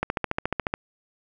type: click train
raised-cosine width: 0.5 ms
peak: -9 dBFS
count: 11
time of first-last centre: 0.03-0.739 s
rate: 14.1 Hz
effects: none